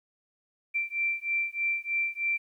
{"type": "beating tone pair", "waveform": "sine", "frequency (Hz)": [2349, 2352.2], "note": ["D7", "D7"], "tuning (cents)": [0, 2], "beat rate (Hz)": 3.2, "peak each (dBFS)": -30, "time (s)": [0.74, 2.38], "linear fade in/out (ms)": 20, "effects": ["11-bit"]}